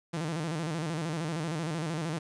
sawtooth tone with vibrato, 160.3 Hz, E3, 48 cents flat, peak -27 dBFS, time 0.13-2.19 s, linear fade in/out 10 ms, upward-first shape square, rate 13 Hz, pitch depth 98 cents each way, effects resampled to 22050 Hz + 10-bit

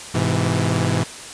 sawtooth chord, Ab augmented, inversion none, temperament equal with one note detuned, 103.83 / 127.83 / 164.81 Hz, Ab2 / C3 / E3, 0 / -40 / 0 cents, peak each -18 dBFS, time 0.14-1.04 s, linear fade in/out 10 ms, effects white hiss -35 dBFS RMS until 1.33 s + resampled to 22050 Hz

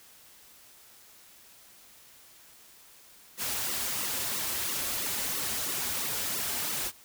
white noise with flanger, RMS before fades -32 dBFS, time 3.37-6.92 s, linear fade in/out 50 ms, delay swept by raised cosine 1.2 to 6.7 ms, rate 3 Hz, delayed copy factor -0.95, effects white hiss -55 dBFS RMS until 7.04 s

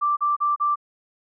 sine tone bursts, 1174.7 Hz, D6, in tune, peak -18 dBFS, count 4, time 0.01-0.758 s, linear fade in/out 20 ms, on 160 ms, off 36 ms, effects none

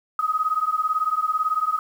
sine beating tone pair, 1251 / 1269 Hz, D#6 / D#6, +9 / +34 cents, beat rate 18 Hz, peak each -23 dBFS, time 0.19-1.79 s, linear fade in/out 2 ms, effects 8-bit

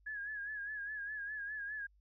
sine tone with vibrato, 1674 Hz, G#6, 13 cents sharp, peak -39 dBFS, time 0.06-1.87 s, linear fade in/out 10 ms, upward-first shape sine, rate 4.9 Hz, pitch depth 65 cents each way, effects added 50 Hz sine -65 dBFS peak until 2 s

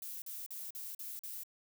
violet noise bursts, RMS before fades -44 dBFS, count 6, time 0.02-1.435 s, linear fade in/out 2 ms, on 200 ms, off 43 ms, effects none

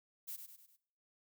violet noise with echo, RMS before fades -44 dBFS, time 0.27-0.37 s, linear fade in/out 20 ms, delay 100 ms, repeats 4, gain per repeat -6 dB, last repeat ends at 0.77 s, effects noise-tail reverb RT60 0.6 s tail -19 dB re dry

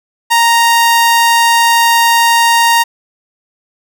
sawtooth tone, 931 Hz, A#5, 2 cents flat, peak -3 dBFS, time 0.3-2.84 s, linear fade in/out 20 ms, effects none

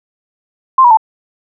sine tone with pitch steps, 1050 / 962.9 / 882.9 Hz, C6 / B5 / A5, +6 / -44 / +6 cents, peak -3 dBFS, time 0.78-0.972 s, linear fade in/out 5 ms, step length 64 ms, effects none

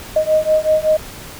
sine beating tone pair, 620 / 625.3 Hz, D#5 / D#5, -6 / +8 cents, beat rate 5.3 Hz, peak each -15 dBFS, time 0.16-0.97 s, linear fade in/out 5 ms, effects pink hiss -34 dBFS RMS until 1.39 s

